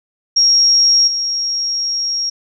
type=tone with level steps; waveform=sine; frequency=5588 Hz; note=F8; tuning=in tune; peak=-8 / -16 dBFS; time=0.36-2.3 s; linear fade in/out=10 ms; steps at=1.07 s; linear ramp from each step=10 ms; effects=none